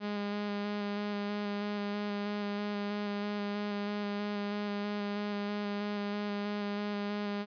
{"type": "tone with vibrato", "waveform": "sawtooth", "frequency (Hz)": 205.2, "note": "G#3", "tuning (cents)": -21, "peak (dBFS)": -29, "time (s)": [0, 7.46], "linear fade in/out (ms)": 50, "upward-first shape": "square", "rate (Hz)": 3.1, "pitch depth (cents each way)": 12, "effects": ["resampled to 11025 Hz"]}